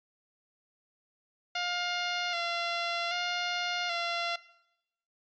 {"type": "tone with vibrato", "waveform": "10% pulse", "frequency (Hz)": 697, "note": "F5", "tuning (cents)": -4, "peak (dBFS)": -22, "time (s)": [1.55, 4.36], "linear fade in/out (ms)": 5, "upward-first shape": "square", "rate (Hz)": 0.64, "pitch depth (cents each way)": 27, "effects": ["noise-tail reverb RT60 0.8 s tail -18 dB re dry", "resampled to 16000 Hz"]}